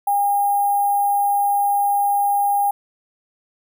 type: tone with sample-and-hold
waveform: sine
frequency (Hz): 810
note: G#5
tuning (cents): -43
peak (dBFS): -15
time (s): 0.07-2.71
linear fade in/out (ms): 5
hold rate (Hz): 11025
effects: none